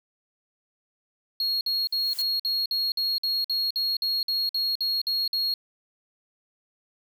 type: tone bursts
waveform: triangle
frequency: 4297 Hz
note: C8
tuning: 45 cents sharp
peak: -22 dBFS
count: 16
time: 1.4-5.54 s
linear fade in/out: 2 ms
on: 210 ms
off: 52 ms
type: noise with exponential growth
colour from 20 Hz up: blue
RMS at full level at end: -34 dBFS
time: 1.83-2.22 s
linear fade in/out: 5 ms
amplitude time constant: 84 ms
effects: none